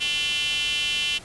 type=tone with high-pass filter; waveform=square; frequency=159.8 Hz; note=D#3; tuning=47 cents sharp; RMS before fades=-25 dBFS; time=0-1.19 s; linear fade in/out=20 ms; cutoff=2900 Hz; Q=9; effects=pink hiss -44 dBFS RMS until 1.24 s + resampled to 24000 Hz